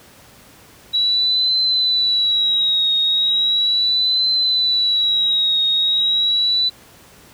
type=tone with vibrato; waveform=sine; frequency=3900 Hz; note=B7; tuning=23 cents flat; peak=-14 dBFS; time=0.93-6.7 s; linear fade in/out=20 ms; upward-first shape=triangle; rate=0.37 Hz; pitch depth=75 cents each way; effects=pink hiss -46 dBFS RMS until 7.33 s + high-pass 60 Hz 12 dB/octave